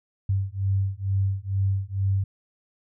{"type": "beating tone pair", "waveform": "sine", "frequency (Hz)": [96.3, 98.5], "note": ["G2", "G2"], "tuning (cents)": [-30, 9], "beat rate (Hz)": 2.2, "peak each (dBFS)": -25, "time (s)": [0.29, 2.24], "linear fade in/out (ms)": 5, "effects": []}